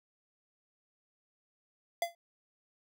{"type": "tone with exponential decay", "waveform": "square", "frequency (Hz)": 683, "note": "F5", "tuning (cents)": -39, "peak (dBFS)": -26, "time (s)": [2.02, 2.15], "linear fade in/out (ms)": 2, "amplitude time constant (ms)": 27, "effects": []}